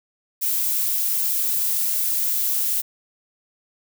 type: noise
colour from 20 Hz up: violet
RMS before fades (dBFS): -22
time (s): 0.41-2.82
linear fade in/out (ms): 20
effects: none